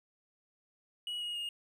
triangle tone with pitch steps, 2915 / 2882 / 2848 Hz, F#7 / F#7 / F7, -26 / -46 / +33 cents, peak -34 dBFS, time 1.07-1.49 s, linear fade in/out 2 ms, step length 140 ms, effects none

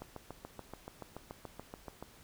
click train, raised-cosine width 1 ms, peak -29 dBFS, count 15, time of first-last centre 0.02-2.026 s, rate 6.98 Hz, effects pink hiss -59 dBFS RMS until 2.23 s

